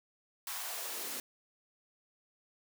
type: noise with high-pass filter sweep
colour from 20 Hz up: white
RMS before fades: -40 dBFS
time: 0.47-1.2 s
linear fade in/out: 2 ms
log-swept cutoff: 1100 to 230 Hz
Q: 1.8
effects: none